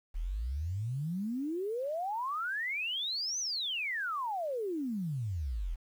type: exponential two-way sweep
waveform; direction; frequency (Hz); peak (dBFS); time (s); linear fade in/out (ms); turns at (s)
sine; up then down; 36.71 to 6272 to 36.71; -32; 0.14-5.76; 20; 3.39
effects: 10-bit